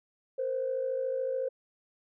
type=tone pair together; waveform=sine; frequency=469.5 / 523.3 Hz; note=A#4 / C5; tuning=+12 / 0 cents; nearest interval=major second; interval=188 cents; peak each=-35 / -29 dBFS; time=0.38-1.49 s; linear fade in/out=10 ms; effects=tanh soft clip ceiling -22 dBFS